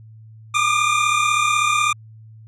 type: tone pair together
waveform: 25% pulse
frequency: 1185 / 1221.1 Hz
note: D6 / D#6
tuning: +15 / -33 cents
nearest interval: minor second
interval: 52 cents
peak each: -15 dBFS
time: 0.54-1.93 s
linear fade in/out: 10 ms
effects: added 110 Hz sine -40 dBFS peak until 2.47 s + resampled to 24000 Hz